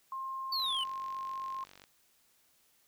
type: tone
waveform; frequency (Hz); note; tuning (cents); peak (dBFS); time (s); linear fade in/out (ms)
sine; 1062; C6; +25; -36; 0.12-1.64; 2
type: exponential sweep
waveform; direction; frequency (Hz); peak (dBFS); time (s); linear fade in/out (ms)
triangle; down; 4578 to 2906; -30; 0.52-0.84; 5
type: click train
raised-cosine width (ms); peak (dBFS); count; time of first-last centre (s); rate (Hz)
0.2; -35; 60; 0.6-1.839; 47.6
effects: white hiss -69 dBFS RMS until 2.87 s